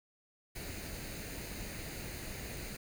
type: noise with comb filter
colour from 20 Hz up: pink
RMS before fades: -43 dBFS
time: 0.55-2.77 s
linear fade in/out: 10 ms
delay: 0.45 ms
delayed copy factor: +0.55
effects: none